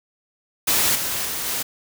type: noise with level steps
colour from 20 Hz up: white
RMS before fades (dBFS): -19 / -25 / -27 / -25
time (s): 0.67-1.63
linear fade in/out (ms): 10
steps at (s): 0.95 / 1.25 / 1.46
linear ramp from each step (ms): 5
effects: none